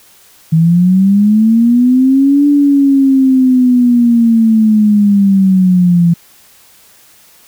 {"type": "linear two-way sweep", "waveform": "sine", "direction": "up then down", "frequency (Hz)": [158.2, 290, 168.2], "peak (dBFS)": -5, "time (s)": [0.52, 6.14], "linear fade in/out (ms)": 10, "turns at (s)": 2.47, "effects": ["white hiss -44 dBFS RMS until 7.47 s"]}